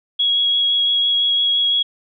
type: tone with vibrato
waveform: sine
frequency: 3322 Hz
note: G#7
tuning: in tune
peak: -14 dBFS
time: 0.19-1.83 s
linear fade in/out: 10 ms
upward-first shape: sine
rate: 5.9 Hz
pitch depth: 10 cents each way
effects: none